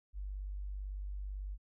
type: tone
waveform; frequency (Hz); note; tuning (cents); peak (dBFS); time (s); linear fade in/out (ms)
sine; 49; G1; 0; -38; 0.13-1.58; 50
effects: none